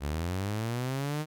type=linear sweep; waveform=sawtooth; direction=up; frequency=68 to 156.1 Hz; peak=-26 dBFS; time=0-1.26 s; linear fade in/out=50 ms; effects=none